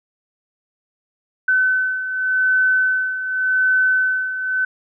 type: beating tone pair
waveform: sine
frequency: 1516 / 1516.87 Hz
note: F#6 / F#6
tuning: +42 / +43 cents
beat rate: 0.87 Hz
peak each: -22 / -16 dBFS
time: 1.48-4.65 s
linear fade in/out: 5 ms
effects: none